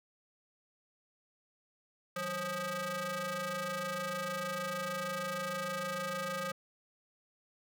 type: ring-modulated tone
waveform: sawtooth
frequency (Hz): 350.3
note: F4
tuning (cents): +5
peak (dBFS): -28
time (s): 2.16-6.52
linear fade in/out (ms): 5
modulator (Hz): 889
effects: none